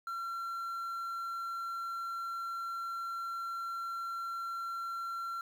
triangle tone with quantisation, 1363 Hz, F6, 43 cents flat, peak -34 dBFS, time 0.07-5.41 s, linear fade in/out 2 ms, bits 10, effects none

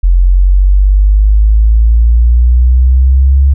sine exponential sweep, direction up, 43.65 to 69.3 Hz, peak -3 dBFS, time 0.03-3.54 s, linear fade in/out 10 ms, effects none

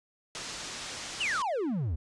white low-pass noise, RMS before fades -40 dBFS, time 0.35-1.42 s, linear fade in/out 0 ms, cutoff 7200 Hz, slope 24 dB/octave
triangle exponential sweep, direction down, 3136 to 69.2 Hz, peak -26 dBFS, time 1.2-1.96 s, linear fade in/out 10 ms
effects resampled to 24000 Hz

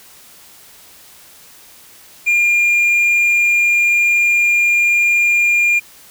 triangle tone, 2407 Hz, D7, 42 cents sharp, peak -9 dBFS, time 2.26-5.8 s, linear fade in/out 20 ms, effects white hiss -43 dBFS RMS until 6.1 s

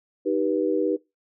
sine chord, Eb augmented, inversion none, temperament just, 311.1 / 388.9 / 486.1 Hz, Eb4 / G4 / B4, 0 / -14 / -28 cents, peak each -25 dBFS, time 0.25-0.97 s, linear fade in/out 20 ms, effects noise-tail reverb RT60 0.2 s tail -20 dB re dry

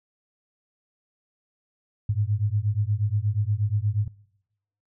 sine beating tone pair, 100.4 / 108.8 Hz, G2 / A2, +42 / -19 cents, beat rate 8.4 Hz, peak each -24 dBFS, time 2.09-4.08 s, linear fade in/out 5 ms, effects noise-tail reverb RT60 0.9 s tail -25 dB re dry

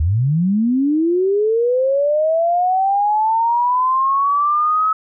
sine linear sweep, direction up, 71.1 to 1290 Hz, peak -13 dBFS, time 0-4.93 s, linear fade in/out 5 ms, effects none

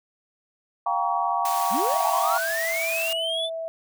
sine chord, G half-diminished seventh, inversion third, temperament just, 705.6 / 784 / 940.8 / 1128.9 Hz, F5 / G5 / Bb5 / Db6, +18 / 0 / +16 / +31 cents, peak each -27 dBFS, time 0.86-2.38 s, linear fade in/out 5 ms
white high-pass noise, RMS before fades -33 dBFS, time 1.45-3.13 s, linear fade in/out 2 ms, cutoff 660 Hz, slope 48 dB/octave
triangle linear sweep, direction up, 160.1 to 3560 Hz, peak -24 dBFS, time 1.7-3.5 s, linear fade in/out 50 ms
sine tone with pitch glide, 661 to 654.2 Hz, E5 to E5, +5 to -13 cents, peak -28 dBFS, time 1.94-3.68 s, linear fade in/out 0 ms, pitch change -18 cents, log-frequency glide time 2.35-3.46 s
effects none

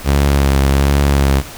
sawtooth tone with vibrato, 69.4 Hz, C#2, 3 cents sharp, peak -6 dBFS, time 0.04-1.43 s, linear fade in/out 50 ms, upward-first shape sine, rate 1.3 Hz, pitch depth 31 cents each way, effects pink hiss -32 dBFS RMS until 1.57 s

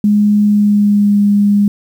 sine tone with pitch glide, 207.7 to 203.9 Hz, G#3 to G#3, 0 to -32 cents, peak -7 dBFS, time 0.04-1.68 s, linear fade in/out 2 ms, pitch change -32 cents, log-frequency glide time 0.44-1.19 s, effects 7-bit

